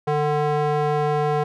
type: tone with band-pass filter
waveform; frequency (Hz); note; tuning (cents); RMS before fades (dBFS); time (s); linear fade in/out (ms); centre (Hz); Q
square; 149; D3; +25; -21; 0.07-1.44; 10; 650; 1.3
effects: none